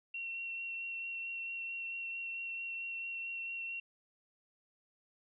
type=tone with vibrato; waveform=sine; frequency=2726 Hz; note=F7; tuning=43 cents flat; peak=-38 dBFS; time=0.14-3.8 s; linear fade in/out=5 ms; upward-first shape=sine; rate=4.5 Hz; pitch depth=11 cents each way; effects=none